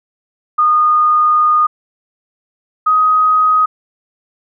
sine tone pair in turn, 1227 / 1255.7 Hz, D#6 / D#6, -25 / +15 cents, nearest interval unison, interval 40 cents, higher second, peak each -8 dBFS, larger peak neither, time 0.58-1.67 / 2.86-3.66 s, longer first, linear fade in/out 10 ms, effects none

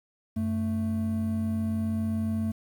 triangle tone pair together, 93.84 / 221 Hz, F#2 / A3, +25 / +8 cents, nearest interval octave + minor third, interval 1483 cents, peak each -29 / -25 dBFS, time 0.36-2.52 s, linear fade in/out 10 ms, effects 9-bit

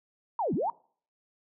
sine linear two-way sweep, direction down then up, 987.8 to 137 to 987.8 Hz, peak -26 dBFS, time 0.39-0.7 s, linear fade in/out 2 ms, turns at 0.54 s, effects noise-tail reverb RT60 0.5 s tail -25 dB re dry

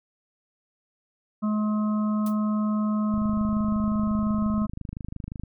harmonic tone, 212.4 Hz, G#3, 39 cents sharp, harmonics 1 / 3 / 5 / 6, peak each -22 / -38 / -37 / -38 dBFS, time 1.42-4.67 s, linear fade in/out 20 ms
blue noise with exponential decay, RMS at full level -35 dBFS, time 2.26-2.37 s, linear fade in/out 5 ms, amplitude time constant 22 ms
click train, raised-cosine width 5 ms, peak -22 dBFS, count 60, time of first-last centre 3.14-5.436 s, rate 25.7 Hz
effects none

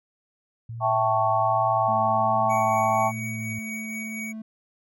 sine tone with vibrato, 113.7 Hz, A#2, 43 cents flat, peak -32 dBFS, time 0.69-3.59 s, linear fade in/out 5 ms, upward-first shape sine, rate 1.3 Hz, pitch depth 47 cents each way
sine chord, A dominant seventh, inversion second, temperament equal with one note detuned, 659.3 / 779 / 880 / 1108.7 Hz, E5 / G5 / A5 / C#6, 0 / -11 / 0 / 0 cents, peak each -25 dBFS, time 0.8-3.12 s, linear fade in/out 50 ms
triangle tone, 219.7 Hz, A3, 2 cents flat, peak -31 dBFS, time 1.88-4.42 s, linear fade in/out 5 ms
square tone with tremolo, 2253 Hz, C#7, 28 cents sharp, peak -32 dBFS, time 2.49-4.33 s, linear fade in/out 20 ms, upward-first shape triangle, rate 4.2 Hz, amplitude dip 40%
effects none

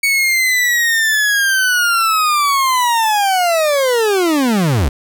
40% pulse linear sweep, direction down, 2237 to 58.1 Hz, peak -11 dBFS, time 0.03-4.89 s, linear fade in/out 5 ms, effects none

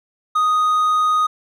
triangle tone, 1244.5 Hz, D#6, in tune, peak -12 dBFS, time 0.35-1.27 s, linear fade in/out 10 ms, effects none

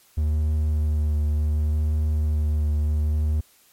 triangle tone with vibrato, 75.9 Hz, D#2, 42 cents flat, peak -17 dBFS, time 0.17-3.41 s, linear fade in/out 10 ms, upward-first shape triangle, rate 0.68 Hz, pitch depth 21 cents each way, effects white hiss -57 dBFS RMS until 3.72 s + MP3 64 kbps

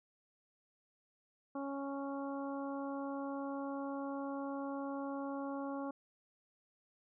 harmonic tone, 277.2 Hz, C#4, in tune, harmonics 1 / 2 / 3 / 4 / 5, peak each -40 / -44 / -47 / -48 / -54 dBFS, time 1.55-5.91 s, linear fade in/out 5 ms, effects none

